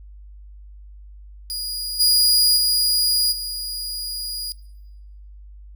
sawtooth tone with level steps, 4889 Hz, D#8, 31 cents flat, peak -23 / -11 / -14 / -24 dBFS, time 1.5-4.52 s, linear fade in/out 0 ms, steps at 1.99 / 2.56 / 3.31 s, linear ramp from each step 20 ms, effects noise-tail reverb RT60 1.0 s tail -20 dB re dry + added 50 Hz sine -39 dBFS peak until 5.75 s

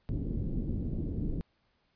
pink low-pass noise, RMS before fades -33 dBFS, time 0.09-1.41 s, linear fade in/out 0 ms, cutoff 340 Hz, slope 24 dB/octave, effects pink hiss -73 dBFS RMS until 1.95 s + resampled to 11025 Hz

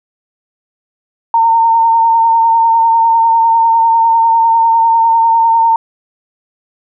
sine tone with vibrato, 913 Hz, A#5, 36 cents flat, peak -6 dBFS, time 1.34-5.76 s, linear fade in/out 2 ms, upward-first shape sine, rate 10 Hz, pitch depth 21 cents each way, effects none

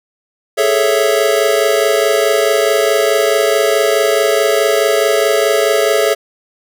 square chord, A major seventh, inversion third, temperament equal, 415.3 / 440 / 554.4 / 659.3 Hz, G#4 / A4 / C#5 / E5, 0 / 0 / 0 / 0 cents, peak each -17 dBFS, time 0.57-6.15 s, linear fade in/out 20 ms, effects none

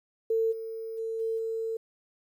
sine tone with level steps, 450 Hz, A4, 39 cents sharp, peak -23 / -34 / -30 / -27 / -29 dBFS, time 0.3-1.77 s, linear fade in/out 5 ms, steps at 0.51 / 0.97 / 1.19 / 1.37 s, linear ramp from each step 20 ms, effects 10-bit

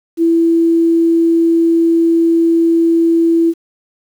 sine tone, 332.5 Hz, E4, 15 cents sharp, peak -8 dBFS, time 0.17-3.54 s, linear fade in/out 50 ms, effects 7-bit

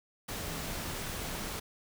sine tone in noise, 164.7 Hz, E3, 1 cent flat, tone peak -46 dBFS, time 0.38-0.72 s, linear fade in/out 10 ms, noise pink, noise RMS -38 dBFS, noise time 0.28-1.6 s, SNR -11 dB, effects none

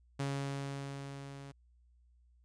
sawtooth tone with level ramp, 138.9 Hz, C#3, 4 cents sharp, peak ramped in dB -29 to -43 dBFS, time 0.19-1.52 s, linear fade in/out 10 ms, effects added 60 Hz sine -63 dBFS peak until 2.44 s + resampled to 22050 Hz

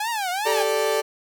sawtooth tone with vibrato, 819 Hz, G#5, 24 cents flat, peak -20 dBFS, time 0-0.63 s, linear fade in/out 5 ms, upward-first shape triangle, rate 2.5 Hz, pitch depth 270 cents each way
35% pulse chord, G suspended second, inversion none, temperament equal, 392 / 440 / 587.3 Hz, G4 / A4 / D5, 0 / 0 / 0 cents, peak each -26 / -21 / -23 dBFS, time 0.45-1.02 s, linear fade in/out 20 ms
effects none

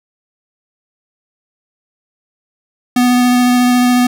square tone with vibrato, 247.1 Hz, B3, 1 cent sharp, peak -9 dBFS, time 2.96-4.07 s, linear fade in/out 5 ms, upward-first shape triangle, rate 14 Hz, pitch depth 12 cents each way, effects none

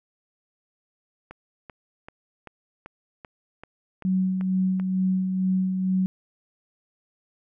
click train, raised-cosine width 0.5 ms, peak -25 dBFS, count 10, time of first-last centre 1.31-4.798 s, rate 2.58 Hz
sine tone with tremolo, 187.1 Hz, F#3, 20 cents sharp, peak -19 dBFS, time 4.05-6.06 s, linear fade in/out 0 ms, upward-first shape sine, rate 2.2 Hz, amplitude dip 40%
effects none

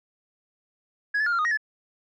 sine tone with pitch steps, 1670 / 1735 / 1418 / 1380 / 1238 / 1882 / 1726 Hz, G#6 / A6 / F6 / F6 / D#6 / A#6 / A6, +9 / -25 / +26 / -21 / -9 / +16 / -34 cents, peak -19 dBFS, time 1.14-1.574 s, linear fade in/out 10 ms, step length 62 ms, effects tanh soft clip ceiling -20 dBFS

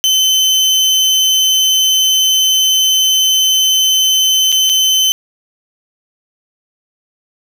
30% pulse tone with dropouts, 3062 Hz, G7, 41 cents flat, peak -6 dBFS, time 0.04-5.12 s, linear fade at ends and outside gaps 0 ms, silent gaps 4.519-4.525 / 4.693-4.697 s, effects none

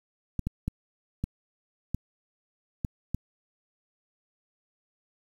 clicks, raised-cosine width 5 ms, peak -16 dBFS, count 7, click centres 0.393 / 0.47 / 0.68 / 1.24 / 1.946 / 2.848 / 3.146 s, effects 8-bit

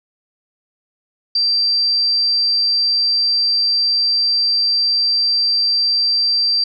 sine tone, 4699 Hz, D8, in tune, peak -13 dBFS, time 1.35-6.64 s, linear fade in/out 5 ms, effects none

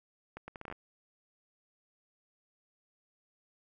accelerating click train, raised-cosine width 0.5 ms, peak -28 dBFS, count 9, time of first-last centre 0.37-0.725 s, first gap 110 ms, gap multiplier 0.71, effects none

